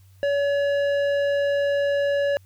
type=tone with low-pass filter; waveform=square; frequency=567 Hz; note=C#5; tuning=39 cents sharp; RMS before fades=-22 dBFS; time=0.23-2.37 s; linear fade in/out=0 ms; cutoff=2300 Hz; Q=0.67; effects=added 95 Hz sine -49 dBFS peak until 2.45 s + white hiss -63 dBFS RMS until 2.45 s